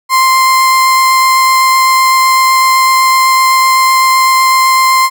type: tone with vibrato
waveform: 35% pulse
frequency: 1046.5 Hz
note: C6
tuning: in tune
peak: -4 dBFS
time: 0.09-5.1 s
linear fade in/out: 50 ms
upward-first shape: triangle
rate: 7.9 Hz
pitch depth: 8 cents each way
effects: none